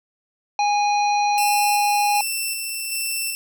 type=harmonic tone; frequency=824 Hz; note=G#5; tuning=14 cents flat; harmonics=1 / 3 / 5 / 7; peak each=-17 / -27 / -31 / -34 dBFS; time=0.59-2.21 s; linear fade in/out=2 ms
type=tone with tremolo; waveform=10% pulse; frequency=2681 Hz; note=E7; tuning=29 cents sharp; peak=-14 dBFS; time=1.38-3.35 s; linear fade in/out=0 ms; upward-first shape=square; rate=1.3 Hz; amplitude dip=30%
effects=none